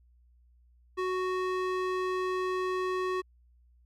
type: tone with band-pass filter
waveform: square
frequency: 370 Hz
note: F#4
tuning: in tune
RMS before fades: -31 dBFS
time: 0.97-3.22 s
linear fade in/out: 20 ms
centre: 960 Hz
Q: 0.71
effects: added 60 Hz sine -59 dBFS peak until 3.85 s